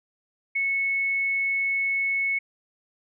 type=tone; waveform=sine; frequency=2202 Hz; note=C#7; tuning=12 cents flat; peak=-22 dBFS; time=0.55-2.39 s; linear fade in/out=10 ms; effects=none